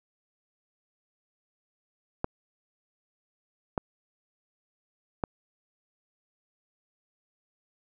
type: clicks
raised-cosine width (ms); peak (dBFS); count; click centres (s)
1; -13; 3; 2.244 / 3.778 / 5.238
effects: none